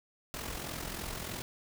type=noise with amplitude modulation; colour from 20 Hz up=pink; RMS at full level=-37 dBFS; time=0.34-1.42 s; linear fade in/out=0 ms; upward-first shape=sine; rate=43.2 Hz; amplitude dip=60%; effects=none